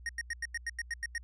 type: tone bursts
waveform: square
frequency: 1865 Hz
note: A#6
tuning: in tune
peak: -33 dBFS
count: 10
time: 0.06-1.18 s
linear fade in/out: 2 ms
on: 31 ms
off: 90 ms
effects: added 60 Hz sine -48 dBFS peak until 1.23 s + resampled to 22050 Hz